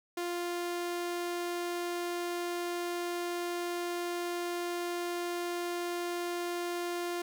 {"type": "tone", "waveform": "sawtooth", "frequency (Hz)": 349.2, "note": "F4", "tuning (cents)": 0, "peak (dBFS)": -29, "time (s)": [0.17, 7.22], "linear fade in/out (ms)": 5, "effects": []}